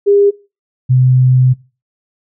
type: tone pair in turn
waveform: sine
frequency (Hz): 403.9 / 128.03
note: G#4 / C3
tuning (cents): -48 / -37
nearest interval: octave + minor sixth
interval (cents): 1989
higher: first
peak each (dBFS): -6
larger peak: neither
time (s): 0.06-0.31 / 0.89-1.54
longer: second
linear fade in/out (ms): 20
effects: noise-tail reverb RT60 0.3 s tail -20 dB re dry